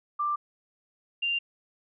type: tone pair in turn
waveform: sine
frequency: 1182 / 2786 Hz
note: D6 / F7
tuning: +11 / -5 cents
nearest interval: octave + minor third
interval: 1484 cents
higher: second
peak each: -25 dBFS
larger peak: neither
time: 0.19-0.36 / 1.22-1.39 s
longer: neither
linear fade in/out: 10 ms
effects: none